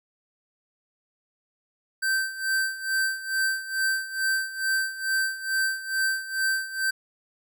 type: tone with tremolo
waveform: square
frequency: 1555 Hz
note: G6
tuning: 14 cents flat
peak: -22 dBFS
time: 2.02-6.91 s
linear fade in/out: 10 ms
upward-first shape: sine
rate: 2.3 Hz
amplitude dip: 80%
effects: none